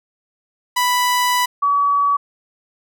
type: tone pair in turn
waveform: sawtooth / sine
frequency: 989 / 1138 Hz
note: B5 / C#6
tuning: +2 / +45 cents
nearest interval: major second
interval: 243 cents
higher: second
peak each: -11 / -13 dBFS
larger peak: first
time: 0.76-1.46 / 1.62-2.17 s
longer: first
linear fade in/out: 10 ms
effects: none